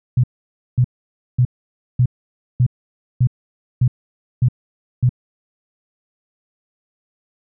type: tone bursts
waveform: sine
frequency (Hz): 124.3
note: B2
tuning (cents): +12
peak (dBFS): -10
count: 9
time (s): 0.17-5.093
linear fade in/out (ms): 5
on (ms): 67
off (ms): 540
effects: none